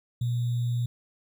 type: tone with sample-and-hold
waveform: sine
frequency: 120.2 Hz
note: B2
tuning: 46 cents flat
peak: -24 dBFS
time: 0.21-0.86 s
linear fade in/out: 5 ms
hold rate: 3675 Hz
effects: none